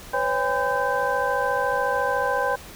sine tone cluster, 502 / 556 / 807 / 1013 / 1554 Hz, B4 / C#5 / G#5 / B5 / G6, +28 / +5 / -50 / +44 / -16 cents, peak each -27 dBFS, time 0.13-2.56 s, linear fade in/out 10 ms, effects pink hiss -42 dBFS RMS until 2.75 s

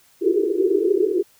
pink band-pass noise, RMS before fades -19 dBFS, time 0.21-1.23 s, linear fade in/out 20 ms, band 340 to 430 Hz, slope 96 dB/octave, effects white hiss -56 dBFS RMS until 1.39 s

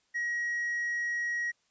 sine tone with hard clipping, 1900 Hz, A#6, 33 cents sharp, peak -30 dBFS, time 0.14-1.52 s, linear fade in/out 20 ms, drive 2 dB, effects white hiss -72 dBFS RMS until 1.7 s + resampled to 16000 Hz

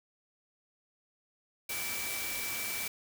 sine tone in noise, 2317 Hz, D7, 24 cents flat, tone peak -39 dBFS, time 1.69-2.88 s, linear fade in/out 5 ms, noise white, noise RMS -37 dBFS, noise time 1.69-2.88 s, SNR -5 dB, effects none

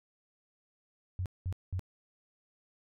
sine tone bursts, 91.7 Hz, F#2, 15 cents flat, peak -31 dBFS, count 3, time 1.19-1.794 s, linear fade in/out 0 ms, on 68 ms, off 200 ms, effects none

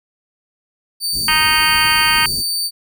sawtooth tone, 4585 Hz, D8, 42 cents flat, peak -15 dBFS, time 1-2.71 s, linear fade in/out 50 ms
pink band-stop noise, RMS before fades -31 dBFS, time 1.12-2.43 s, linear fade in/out 20 ms, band 400 to 6000 Hz, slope 24 dB/octave
harmonic tone, 311.1 Hz, D#4, in tune, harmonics 3 / 4 / 5 / 6 / 7 / 8 / 9 / 10, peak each -21 / -21 / -21 / -21 / -21 / -21 / -21 / -21 dBFS, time 1.28-2.26 s, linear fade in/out 2 ms
effects none

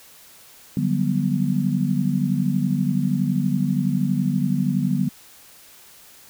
sine chord, G major seventh, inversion second, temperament just, 147 / 183.75 / 196 / 245 Hz, D3 / F#3 / G3 / B3, +2 / -12 / 0 / -14 cents, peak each -24 dBFS, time 0.77-5.09 s, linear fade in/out 2 ms, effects white hiss -48 dBFS RMS until 6.29 s

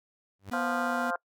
sawtooth tone with exponential growth, 98 Hz, G2, in tune, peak -35 dBFS, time 0.39-0.5 s, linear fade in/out 5 ms, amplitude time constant 22 ms
45% pulse tone, 244.8 Hz, B3, 15 cents flat, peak -33 dBFS, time 0.51-1.11 s, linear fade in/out 10 ms
harmonic tone, 174.61 Hz, F3, in tune, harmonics 3 / 4 / 5 / 6 / 7 / 8 / 9, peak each -37 / -33 / -40 / -36 / -40 / -33 / -40 dBFS, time 0.53-1.16 s, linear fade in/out 2 ms
effects noise-tail reverb RT60 0.1 s tail -25 dB re dry

